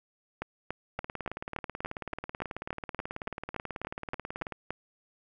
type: two click trains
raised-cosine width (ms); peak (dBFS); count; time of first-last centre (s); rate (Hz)
0.5; -21 / -18; 66 / 16; 0.99-4.523 / 0.42-4.706; 18.4 / 3.5
effects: none